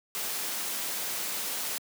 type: noise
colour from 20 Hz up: white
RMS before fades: -33 dBFS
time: 0.15-1.78 s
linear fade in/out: 0 ms
effects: high-pass 200 Hz 12 dB/octave